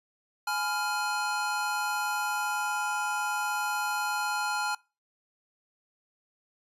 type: chord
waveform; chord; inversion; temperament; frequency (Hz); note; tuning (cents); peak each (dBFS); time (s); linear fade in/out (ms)
square; F diminished; first; just; 838.1 / 1005.8 / 1396.9; Ab5 / Cb6 / F6; +16 / +31 / 0; -32 / -38 / -32; 0.47-4.75; 5
effects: noise-tail reverb RT60 0.3 s tail -24 dB re dry + resampled to 32000 Hz